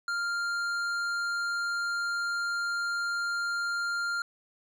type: tone with hard clipping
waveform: triangle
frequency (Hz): 1396.9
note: F6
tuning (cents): 0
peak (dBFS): -30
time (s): 0.08-4.22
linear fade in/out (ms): 2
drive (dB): 13
effects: none